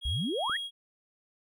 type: tone with tremolo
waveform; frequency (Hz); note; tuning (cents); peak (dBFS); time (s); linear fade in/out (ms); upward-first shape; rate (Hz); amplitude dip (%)
triangle; 3287; G#7; -19; -30; 0.01-0.71; 50; triangle; 2.4; 55
type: exponential sweep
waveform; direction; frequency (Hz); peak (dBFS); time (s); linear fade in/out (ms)
sine; up; 56.1 to 2001; -29; 0.05-0.57; 5
type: click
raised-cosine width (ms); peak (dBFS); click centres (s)
2; -32; 0.497
effects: none